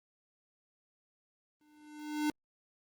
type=tone with exponential growth; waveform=square; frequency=300 Hz; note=D4; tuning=37 cents sharp; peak=-28 dBFS; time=1.61-2.3 s; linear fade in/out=1 ms; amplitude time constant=150 ms; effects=Opus 32 kbps